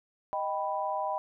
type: chord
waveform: sine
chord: Eb augmented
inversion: none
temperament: equal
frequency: 622.3 / 784 / 987.8 Hz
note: Eb5 / G5 / B5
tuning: 0 / 0 / 0 cents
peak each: -34 / -33 / -33 dBFS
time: 0.33-1.18 s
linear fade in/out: 0 ms
effects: none